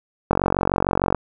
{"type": "click train", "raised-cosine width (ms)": 1, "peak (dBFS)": -3, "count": 40, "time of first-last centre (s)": [0.31, 1.147], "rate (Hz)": 46.6, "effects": []}